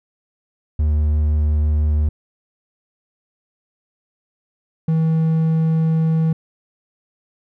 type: tone pair in turn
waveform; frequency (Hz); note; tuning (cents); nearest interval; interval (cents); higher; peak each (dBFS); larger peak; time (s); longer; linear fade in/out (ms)
triangle; 75.5 / 160.81; D2 / E3; +48 / -43; octave + minor second; 1309; second; -12; neither; 0.79-2.09 / 4.88-6.33; second; 5
effects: none